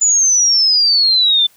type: exponential sweep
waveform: sine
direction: down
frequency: 7040 to 3511 Hz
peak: -9 dBFS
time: 0.01-1.47 s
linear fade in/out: 10 ms
effects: white hiss -51 dBFS RMS until 1.56 s